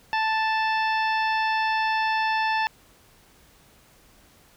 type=harmonic tone; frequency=880 Hz; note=A5; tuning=in tune; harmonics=1 / 2 / 3 / 4 / 5 / 6; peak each=-23 / -27 / -31 / -38 / -41 / -39 dBFS; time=0.13-2.67 s; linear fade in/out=0 ms; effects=pink hiss -56 dBFS RMS until 4.56 s